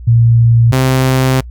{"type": "tone pair in turn", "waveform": ["sine", "sawtooth"], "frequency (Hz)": [116.4, 130.65], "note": ["A#2", "C3"], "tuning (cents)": [-2, -2], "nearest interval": "major second", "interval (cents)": 200, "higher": "second", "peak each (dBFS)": -5, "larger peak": "neither", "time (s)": [[0.07, 0.72], [0.72, 1.41]], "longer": "second", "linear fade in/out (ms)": 10, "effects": ["noise-tail reverb RT60 0.1 s tail -25 dB re dry", "added 60 Hz sine -26 dBFS peak until 1.5 s"]}